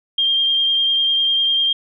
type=tone with vibrato; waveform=sine; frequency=3197 Hz; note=G7; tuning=33 cents sharp; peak=-14 dBFS; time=0.18-1.73 s; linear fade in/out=5 ms; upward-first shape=sine; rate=10 Hz; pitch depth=16 cents each way; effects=none